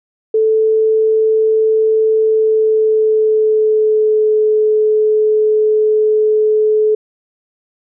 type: tone with pitch glide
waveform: sine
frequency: 438.7 to 429.7 Hz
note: A4 to A4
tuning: -5 to -41 cents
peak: -9 dBFS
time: 0.34-6.95 s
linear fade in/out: 5 ms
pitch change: -36 cents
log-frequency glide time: 2.19-4.32 s
effects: none